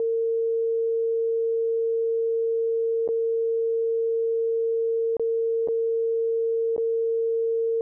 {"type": "tone with dropouts", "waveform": "sine", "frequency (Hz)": 456.1, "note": "A#4", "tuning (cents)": -38, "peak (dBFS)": -21, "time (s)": [0, 7.81], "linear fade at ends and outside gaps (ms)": 1, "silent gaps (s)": [[3.077, 3.088], [5.168, 5.196], [5.675, 5.685], [6.764, 6.779]], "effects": []}